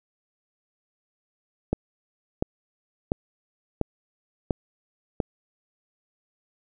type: click train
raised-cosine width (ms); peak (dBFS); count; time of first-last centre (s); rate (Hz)
2; -9; 6; 1.73-5.202; 1.44
effects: none